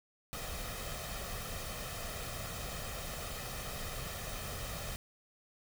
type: noise with comb filter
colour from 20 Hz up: pink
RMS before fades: -41 dBFS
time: 0.33-4.96 s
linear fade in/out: 0 ms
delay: 1.6 ms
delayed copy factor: +0.6
effects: none